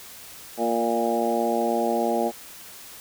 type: harmonic tone with a mistuned harmonic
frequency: 116.54 Hz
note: A#2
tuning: in tune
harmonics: 2 / 3 / 4 / 5 / 6 / 7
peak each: -28 / -28 / -28 / -28 / -28 / -28 dBFS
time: 0.57-2.32 s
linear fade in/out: 50 ms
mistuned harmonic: 5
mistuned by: +18 cents
effects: white hiss -43 dBFS RMS until 3 s